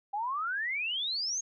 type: exponential sweep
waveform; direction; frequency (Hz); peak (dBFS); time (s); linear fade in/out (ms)
sine; up; 789 to 6645; -30; 0.13-1.41; 10
effects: none